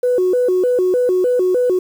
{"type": "tone with vibrato", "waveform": "sine", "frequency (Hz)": 426.4, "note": "G#4", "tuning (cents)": 46, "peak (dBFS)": -11, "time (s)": [0.03, 1.79], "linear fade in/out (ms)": 5, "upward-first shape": "square", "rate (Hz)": 3.3, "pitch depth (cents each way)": 260, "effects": ["tanh soft clip ceiling -8 dBFS", "7-bit"]}